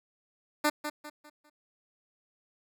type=tone with echo; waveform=10% pulse; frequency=298.9 Hz; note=D4; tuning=31 cents sharp; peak=-15 dBFS; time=0.64-0.7 s; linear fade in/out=10 ms; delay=200 ms; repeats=4; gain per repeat=-9 dB; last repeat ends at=1.5 s; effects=none